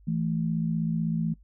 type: tone pair together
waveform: sine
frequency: 164.01 / 220 Hz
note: E3 / A3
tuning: -8 / 0 cents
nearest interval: perfect fourth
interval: 508 cents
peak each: -26 / -29 dBFS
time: 0.07-1.34 s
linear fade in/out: 10 ms
effects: noise-tail reverb RT60 0.1 s tail -21 dB re dry + added 50 Hz sine -52 dBFS peak until 1.43 s